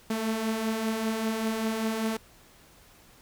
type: beating tone pair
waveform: sawtooth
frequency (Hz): 217.5 / 222.6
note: A3 / A3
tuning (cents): -20 / +20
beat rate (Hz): 5.1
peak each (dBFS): -31 / -24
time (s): 0.1-2.17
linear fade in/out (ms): 5
effects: pink hiss -56 dBFS RMS until 3.21 s